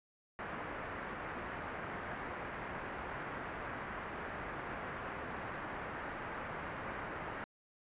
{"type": "low-pass noise", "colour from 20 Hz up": "white", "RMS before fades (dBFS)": -43, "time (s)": [0.39, 7.44], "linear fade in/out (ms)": 0, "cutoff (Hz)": 1800, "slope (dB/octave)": 24, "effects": ["resampled to 8000 Hz"]}